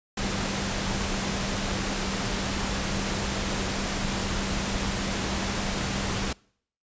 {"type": "tone in noise", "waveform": "sine", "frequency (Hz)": 196, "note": "G3", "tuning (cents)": 0, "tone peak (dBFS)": -34, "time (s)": [0.17, 6.33], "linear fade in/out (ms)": 5, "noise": "pink", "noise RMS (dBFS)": -29, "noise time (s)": [0.17, 6.33], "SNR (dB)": -8, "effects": ["noise-tail reverb RT60 0.6 s tail -25 dB re dry", "resampled to 16000 Hz"]}